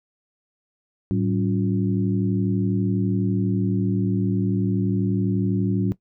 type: tone cluster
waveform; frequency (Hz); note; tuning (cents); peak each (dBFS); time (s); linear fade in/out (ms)
sine; 109 / 189.3 / 281.2 / 353.3; A2 / F#3 / C#4 / F4; -16 / +40 / +25 / +20; -24 / -22 / -26 / -30; 1.11-5.92; 0
effects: noise-tail reverb RT60 0.1 s tail -17 dB re dry